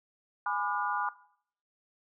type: chord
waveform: sine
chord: G# diminished seventh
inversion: none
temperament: just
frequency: 830.6 / 996.7 / 1196.1 / 1435.3 Hz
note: G#5 / B5 / D6 / F6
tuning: 0 / +16 / +31 / +47 cents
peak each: -34 dBFS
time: 0.46-1.09 s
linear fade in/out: 2 ms
effects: noise-tail reverb RT60 0.6 s tail -19 dB re dry